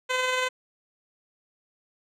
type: tone with amplitude modulation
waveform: 10% pulse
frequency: 510 Hz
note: C5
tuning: 44 cents flat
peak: -14 dBFS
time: 0.09-0.49 s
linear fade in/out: 20 ms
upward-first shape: sine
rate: 21.1 Hz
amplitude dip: 30%
effects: low-pass 7000 Hz 12 dB/octave